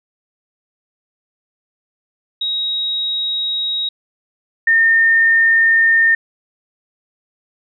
sine tone pair in turn, 3800 / 1819.4 Hz, A#7 / A#6, +33 / -43 cents, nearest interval octave + minor second, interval 1276 cents, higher first, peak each -17 / -9 dBFS, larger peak second, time 2.41-3.89 / 4.67-6.15 s, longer neither, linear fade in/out 5 ms, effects none

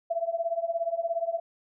sine tone with tremolo, 671 Hz, E5, 31 cents sharp, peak -22 dBFS, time 0.1-1.4 s, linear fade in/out 10 ms, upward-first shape triangle, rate 17 Hz, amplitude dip 95%, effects none

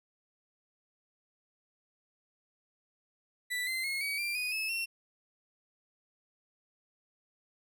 35% pulse tone with pitch steps, 1975.5 / 2068 / 2164 / 2265 / 2371 / 2482 / 2598 / 2719 Hz, B6 / C7 / C#7 / C#7 / D7 / D#7 / E7 / F7, 0 / -21 / -42 / +37 / +16 / -5 / -26 / -47 cents, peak -30 dBFS, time 3.5-4.86 s, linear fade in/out 20 ms, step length 170 ms, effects none

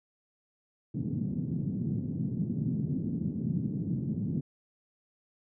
pink band-pass noise, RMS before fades -32 dBFS, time 0.94-4.41 s, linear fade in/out 5 ms, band 130 to 240 Hz, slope 24 dB/octave, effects none

